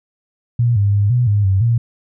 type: tone with pitch steps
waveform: sine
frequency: 119.3 / 101 / 101.8 / 123 / 102.9 / 96 / 117 Hz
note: A#2 / G#2 / G#2 / B2 / G#2 / G2 / A#2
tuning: +41 / -48 / -34 / -7 / -16 / -36 / +7 cents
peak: -11 dBFS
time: 0.59-1.78 s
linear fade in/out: 5 ms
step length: 170 ms
effects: none